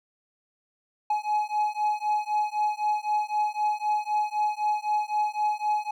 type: beating tone pair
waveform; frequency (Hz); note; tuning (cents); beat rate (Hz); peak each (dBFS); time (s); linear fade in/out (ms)
triangle; 842 / 845.9; G#5 / G#5; +24 / +32; 3.9; -25 / -25; 1.1-5.91; 5
effects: none

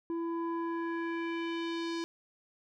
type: tone with low-pass filter sweep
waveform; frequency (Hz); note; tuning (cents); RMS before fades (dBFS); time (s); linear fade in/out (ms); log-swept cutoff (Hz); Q
square; 334.2; E4; +24; -35; 0.1-2.04; 0; 680 to 5200; 2
effects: none

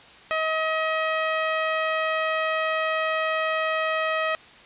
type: tone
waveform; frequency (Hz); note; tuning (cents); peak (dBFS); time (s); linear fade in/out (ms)
15% pulse; 635; D#5; +35; -16; 0.31-4.35; 0
effects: white hiss -48 dBFS RMS until 4.65 s + resampled to 8000 Hz

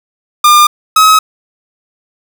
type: tone pair in turn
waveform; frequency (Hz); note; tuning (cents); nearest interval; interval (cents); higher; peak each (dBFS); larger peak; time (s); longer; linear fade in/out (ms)
45% pulse; 1204 / 1276.3; D6 / D#6; +43 / +44; minor second; 101; second; -3; neither; 0.44-0.67 / 0.96-1.19; neither; 5
effects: none

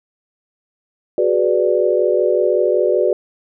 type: chord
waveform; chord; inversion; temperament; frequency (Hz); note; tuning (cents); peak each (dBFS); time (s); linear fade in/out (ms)
sine; G# half-diminished seventh; third; equal; 370 / 415.3 / 493.9 / 587.3; F#4 / G#4 / B4 / D5; 0 / 0 / 0 / 0; -17 / -20 / -18 / -18; 1.18-3.13; 2
effects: none

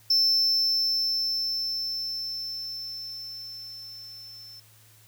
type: tone with level ramp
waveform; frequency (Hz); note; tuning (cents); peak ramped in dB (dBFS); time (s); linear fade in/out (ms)
triangle; 5320; E8; +15; -17 to -42; 0.1-4.6; 5
effects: added 109 Hz sine -57 dBFS peak until 5.07 s + white hiss -57 dBFS RMS until 5.07 s

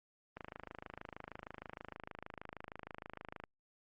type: click train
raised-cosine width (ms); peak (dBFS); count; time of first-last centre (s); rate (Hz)
0.5; -30; 82; 0.37-3.438; 26.4
effects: Opus 32 kbps

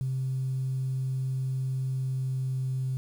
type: tone with pitch glide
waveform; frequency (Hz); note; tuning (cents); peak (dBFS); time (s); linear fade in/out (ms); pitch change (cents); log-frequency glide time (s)
sine; 131.3 to 130.47; C3 to C3; +6 to -5; -26; 0.01-2.97; 0; -11; 1.88-2.71
effects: tanh soft clip ceiling -22 dBFS + 9-bit

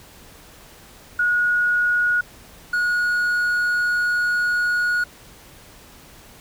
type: tone pair in turn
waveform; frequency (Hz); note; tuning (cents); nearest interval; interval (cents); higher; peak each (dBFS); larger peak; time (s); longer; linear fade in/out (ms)
sine / triangle; 1450 / 1450; F#6 / F#6; -35 / -35; unison; 0; neither; -16; neither; 1.19-2.21 / 2.73-5.04; second; 5
effects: pink hiss -46 dBFS RMS until 6.4 s

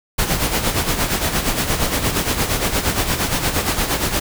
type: noise with tremolo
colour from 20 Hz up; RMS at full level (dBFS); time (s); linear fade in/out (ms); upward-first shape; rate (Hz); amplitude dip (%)
pink; -17; 0.18-4.2; 10; sine; 8.6; 60
effects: none

